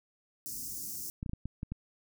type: band-stop noise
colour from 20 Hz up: white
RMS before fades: -40 dBFS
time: 0.46-1.1 s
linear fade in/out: 0 ms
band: 350 to 5200 Hz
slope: 48 dB/octave
type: clicks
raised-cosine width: 5 ms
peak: -24 dBFS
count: 7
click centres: 1.229 / 1.262 / 1.295 / 1.334 / 1.456 / 1.631 / 1.72 s
effects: none